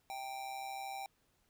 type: tone with amplitude modulation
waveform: square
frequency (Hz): 784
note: G5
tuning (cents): 0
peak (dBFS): -39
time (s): 0.1-1.06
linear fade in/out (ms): 0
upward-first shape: sine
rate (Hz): 133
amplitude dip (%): 55
effects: pink hiss -75 dBFS RMS until 1.49 s